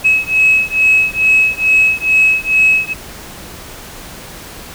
sine beating tone pair, 2568 / 2570.3 Hz, E7 / E7, -46 / -44 cents, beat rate 2.3 Hz, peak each -11 dBFS, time 0.04-2.94 s, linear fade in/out 20 ms, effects tanh soft clip ceiling -2 dBFS + pink hiss -32 dBFS RMS until 4.74 s

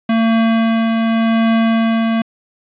square tone with tremolo, 226.3 Hz, A3, 49 cents sharp, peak -11 dBFS, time 0.09-2.22 s, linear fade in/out 5 ms, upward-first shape triangle, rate 0.87 Hz, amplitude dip 30%, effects resampled to 8000 Hz + 7-bit

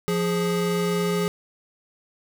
square tone pair together, 174.61 / 415.3 Hz, F3 / G#4, 0 / 0 cents, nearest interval octave + minor third, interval 1500 cents, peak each -25 dBFS, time 0.08-1.28 s, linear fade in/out 0 ms, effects none

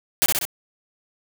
white noise with echo, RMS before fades -17 dBFS, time 0.22-0.26 s, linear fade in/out 0 ms, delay 64 ms, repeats 3, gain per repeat -3 dB, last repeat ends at 0.452 s, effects none

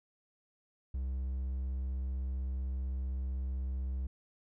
triangle tone with hard clipping, 65.41 Hz, C2, in tune, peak -34 dBFS, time 0.94-4.07 s, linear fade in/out 5 ms, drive 6 dB, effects none

